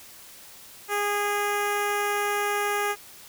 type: tone with notch filter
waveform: 10% pulse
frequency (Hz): 410.7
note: G#4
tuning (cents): -19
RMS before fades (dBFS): -26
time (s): 0.88-2.96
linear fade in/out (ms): 50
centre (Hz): 4400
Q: 0.97
effects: white hiss -47 dBFS RMS until 3.28 s